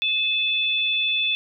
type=tone pair together; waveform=sine; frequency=2595 / 3482 Hz; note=E7 / A7; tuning=-28 / -19 cents; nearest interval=perfect fourth; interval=509 cents; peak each=-23 / -22 dBFS; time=0.02-1.35 s; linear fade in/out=0 ms; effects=none